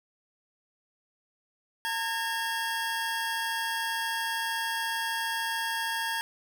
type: tone pair together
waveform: 25% pulse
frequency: 908 / 1642.8 Hz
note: A#5 / G#6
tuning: -46 / -19 cents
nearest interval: minor seventh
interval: 1027 cents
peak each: -28 dBFS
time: 1.85-6.21 s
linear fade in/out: 0 ms
effects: none